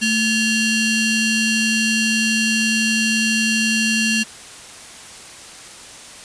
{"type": "ring-modulated tone", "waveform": "sawtooth", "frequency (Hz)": 1492, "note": "F#6", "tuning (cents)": 14, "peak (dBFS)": -9, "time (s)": [0.01, 4.24], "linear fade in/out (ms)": 20, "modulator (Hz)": 1270, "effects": ["white hiss -38 dBFS RMS until 6.24 s", "resampled to 22050 Hz"]}